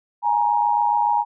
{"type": "tone pair together", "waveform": "sine", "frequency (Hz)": [834, 941.1], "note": ["G#5", "A#5"], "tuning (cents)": [7, 16], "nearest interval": "major second", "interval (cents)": 209, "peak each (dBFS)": -19, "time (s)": [0.22, 1.25], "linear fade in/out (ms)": 50, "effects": []}